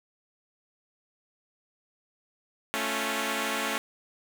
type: chord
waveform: 5% pulse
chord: A augmented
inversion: none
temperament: equal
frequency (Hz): 220 / 277.2 / 349.2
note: A3 / C#4 / E#4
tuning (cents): 0 / 0 / 0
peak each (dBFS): -20 / -20 / -25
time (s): 2.74-3.78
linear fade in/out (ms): 0
effects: none